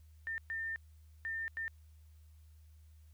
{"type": "tone bursts at uneven times", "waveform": "sine", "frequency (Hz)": 1804, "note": "A6", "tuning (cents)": 43, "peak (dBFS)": -36, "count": 4, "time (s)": [[0.27, 0.38], [0.5, 0.76], [1.25, 1.48], [1.57, 1.68]], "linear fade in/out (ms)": 0, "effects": ["added 77 Hz sine -56 dBFS peak until 3.13 s", "white hiss -75 dBFS RMS until 3.13 s"]}